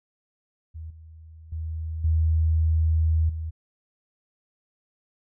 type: tone with level steps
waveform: sine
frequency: 80 Hz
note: D#2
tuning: 49 cents sharp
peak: -34 / -43 / -28 / -18 / -28 dBFS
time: 0.74-3.51 s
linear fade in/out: 20 ms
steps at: 0.9 / 1.52 / 2.04 / 3.29 s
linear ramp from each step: 5 ms
effects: none